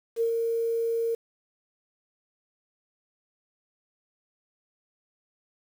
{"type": "tone with ADSR envelope", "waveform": "sine", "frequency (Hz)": 460, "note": "A#4", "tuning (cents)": -23, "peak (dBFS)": -21, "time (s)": [0.16, 1.15], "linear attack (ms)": 49, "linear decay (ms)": 96, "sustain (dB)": -3, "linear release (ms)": 6, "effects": ["8-bit"]}